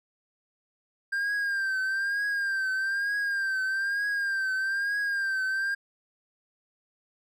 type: tone with vibrato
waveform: triangle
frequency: 1591 Hz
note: G6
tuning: 25 cents sharp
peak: -24 dBFS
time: 1.12-5.75 s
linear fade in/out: 10 ms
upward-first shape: triangle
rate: 1.1 Hz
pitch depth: 72 cents each way
effects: none